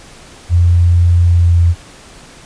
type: tone with pitch glide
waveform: sine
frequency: 86.8 to 85.51 Hz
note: F2 to F2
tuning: -10 to -36 cents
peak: -6 dBFS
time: 0.49-1.75 s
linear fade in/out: 50 ms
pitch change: -26 cents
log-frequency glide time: 1.25-1.63 s
effects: pink hiss -38 dBFS RMS until 2.45 s + resampled to 22050 Hz